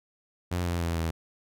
sawtooth tone with pitch steps, 88.4 / 86.23 / 84.12 / 82.05 Hz, F2 / F2 / E2 / E2, +22 / -21 / +36 / -8 cents, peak -23 dBFS, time 0.51-1.11 s, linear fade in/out 10 ms, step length 150 ms, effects none

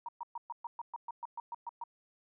sine tone bursts, 942 Hz, A#5, 18 cents sharp, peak -37 dBFS, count 13, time 0.06-1.838 s, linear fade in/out 2 ms, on 26 ms, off 120 ms, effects none

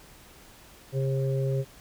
harmonic tone, 134.3 Hz, C3, 46 cents sharp, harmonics 1 / 3 / 4, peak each -25 / -32 / -34 dBFS, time 0.92-1.65 s, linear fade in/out 50 ms, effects pink hiss -52 dBFS RMS until 1.8 s

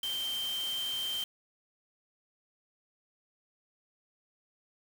sine tone in noise, 3136 Hz, G7, in tune, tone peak -32 dBFS, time 0.03-1.24 s, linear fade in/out 2 ms, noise white, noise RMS -43 dBFS, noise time 0.03-1.24 s, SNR +8 dB, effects none

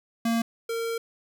square tone pair in turn, 230 / 458.9 Hz, A#3 / A#4, -23 / -27 cents, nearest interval octave, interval 1196 cents, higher second, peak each -23 / -28 dBFS, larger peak first, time 0.25-0.42 / 0.69-0.98 s, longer second, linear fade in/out 5 ms, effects none

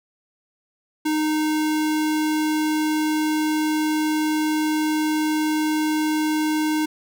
square tone, 308.4 Hz, D#4, 15 cents flat, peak -20 dBFS, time 1.05-6.86 s, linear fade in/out 10 ms, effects none

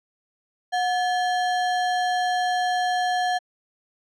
sine tone with sample-and-hold, 728 Hz, F#5, 28 cents flat, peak -20 dBFS, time 0.72-3.39 s, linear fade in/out 20 ms, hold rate 2450 Hz, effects low-pass 5000 Hz 12 dB/octave

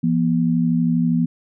sine tone pair together, 169.4 / 241.9 Hz, E3 / B3, +48 / -36 cents, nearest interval tritone, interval 616 cents, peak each -18 dBFS, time 0.03-1.26 s, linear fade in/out 10 ms, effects none

